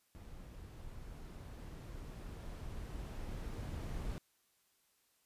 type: noise with level ramp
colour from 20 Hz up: brown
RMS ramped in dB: -52 to -41 dBFS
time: 0.15-4.18 s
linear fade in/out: 0 ms
effects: white hiss -75 dBFS RMS until 5.25 s + resampled to 32000 Hz